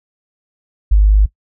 sine tone, 51.1 Hz, G#1, 27 cents flat, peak -6 dBFS, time 0.91-1.26 s, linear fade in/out 10 ms, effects noise-tail reverb RT60 0.1 s tail -18 dB re dry

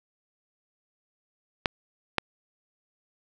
clicks, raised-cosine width 0.3 ms, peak -6 dBFS, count 2, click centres 1.658 / 2.183 s, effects none

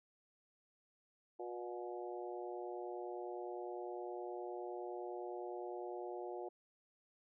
harmonic tone with a mistuned harmonic, 120 Hz, B2, 49 cents flat, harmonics 3 / 4 / 5 / 6 / 7, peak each -45 / -50 / -51 / -49 / -53 dBFS, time 1.39-6.49 s, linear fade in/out 10 ms, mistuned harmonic 7, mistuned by +20 cents, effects none

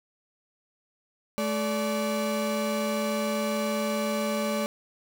35% pulse tone pair together, 215.9 / 580 Hz, A3 / D5, -33 / -22 cents, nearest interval octave + perfect fourth, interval 1711 cents, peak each -27 dBFS, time 1.38-4.66 s, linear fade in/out 0 ms, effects none

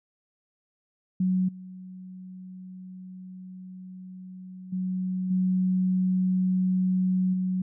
sine tone with level steps, 185 Hz, F#3, in tune, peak -21 / -39 / -26 / -21 / -24 dBFS, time 1.2-7.62 s, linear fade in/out 5 ms, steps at 1.48 / 4.72 / 5.3 / 7.33 s, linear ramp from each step 10 ms, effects none

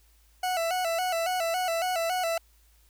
40% pulse tone with vibrato, 699 Hz, F5, 1 cent sharp, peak -25 dBFS, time 0.43-2.38 s, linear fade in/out 5 ms, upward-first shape square, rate 3.6 Hz, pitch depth 88 cents each way, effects added 55 Hz sine -59 dBFS peak until 2.89 s + white hiss -65 dBFS RMS until 2.89 s

